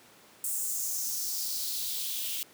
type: noise with high-pass filter sweep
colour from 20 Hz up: blue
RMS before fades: -33 dBFS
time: 0.44-2.43 s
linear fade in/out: 0 ms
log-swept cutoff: 8400 to 2800 Hz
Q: 2.9
effects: pink hiss -56 dBFS RMS until 2.53 s + high-pass 200 Hz 12 dB/octave